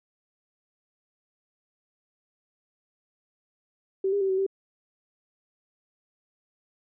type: tone with pitch steps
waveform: sine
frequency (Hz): 385 / 403.4 / 386 / 378.6 / 388.3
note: G4 / G4 / G4 / F#4 / G4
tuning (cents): -31 / +50 / -27 / +40 / -16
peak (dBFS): -22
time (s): 4.04-4.465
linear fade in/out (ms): 5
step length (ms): 85
effects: none